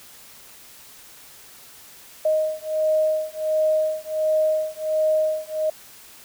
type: beating tone pair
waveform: sine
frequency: 622.3 / 623.7 Hz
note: D#5 / D#5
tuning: 0 / +4 cents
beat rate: 1.4 Hz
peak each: -22 dBFS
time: 2.25-5.7 s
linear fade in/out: 5 ms
effects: white hiss -46 dBFS RMS until 6.24 s